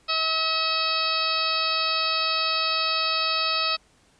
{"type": "harmonic tone", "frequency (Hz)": 642, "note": "E5", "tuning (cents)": -46, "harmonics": [1, 2, 3, 4, 5, 6, 7, 8], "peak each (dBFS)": [-34, -27, -38, -29, -35, -29, -28, -32], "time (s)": [0.08, 3.77], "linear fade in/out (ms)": 20, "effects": ["pink hiss -60 dBFS RMS until 4.19 s", "resampled to 22050 Hz"]}